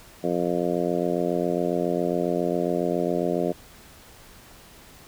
harmonic tone, 87.31 Hz, F2, in tune, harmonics 2 / 3 / 4 / 5 / 6 / 7 / 8, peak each -30 / -30 / -28 / -29 / -31 / -29 / -34 dBFS, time 0.23-3.53 s, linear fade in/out 20 ms, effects pink hiss -49 dBFS RMS until 5.07 s

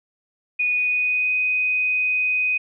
sine tone with pitch glide, 2470 to 2500 Hz, D#7 to D#7, -13 to +8 cents, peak -18 dBFS, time 0.59-2.58 s, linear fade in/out 10 ms, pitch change +21 cents, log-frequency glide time 0.72-1.32 s, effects none

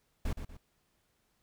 brown noise with echo, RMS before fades -32 dBFS, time 0.25-0.33 s, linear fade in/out 5 ms, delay 120 ms, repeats 2, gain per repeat -8 dB, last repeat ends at 0.57 s, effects pink hiss -75 dBFS RMS until 1.42 s

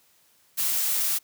blue noise, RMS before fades -25 dBFS, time 0.57-1.19 s, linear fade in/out 20 ms, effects white hiss -62 dBFS RMS until 1.23 s + high-pass 60 Hz 12 dB/octave

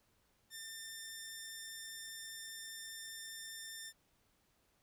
10% pulse tone, 1795 Hz, A6, 34 cents sharp, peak -37 dBFS, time 0.5-3.93 s, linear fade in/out 50 ms, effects pink hiss -75 dBFS RMS until 4.82 s

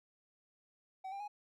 triangle tone with pitch steps, 760 / 793.6 / 828.8 Hz, F#5 / G5 / G#5, +46 / +21 / -4 cents, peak -39 dBFS, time 1.04-1.28 s, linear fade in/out 10 ms, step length 80 ms, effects none

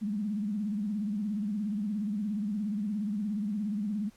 sine tone with vibrato, 207.7 Hz, G#3, in tune, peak -29 dBFS, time 0.01-4.1 s, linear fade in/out 20 ms, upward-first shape sine, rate 17 Hz, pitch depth 110 cents each way, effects pink hiss -62 dBFS RMS until 4.16 s + low-pass 12000 Hz 12 dB/octave

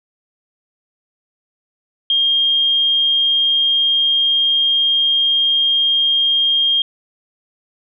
sine tone, 3221 Hz, G7, 46 cents sharp, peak -12 dBFS, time 2.1-6.82 s, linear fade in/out 2 ms, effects none

